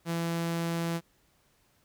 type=tone; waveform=sawtooth; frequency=167.8 Hz; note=E3; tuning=31 cents sharp; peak=-25 dBFS; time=0.05-1.01 s; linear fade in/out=50 ms; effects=pink hiss -68 dBFS RMS until 1.84 s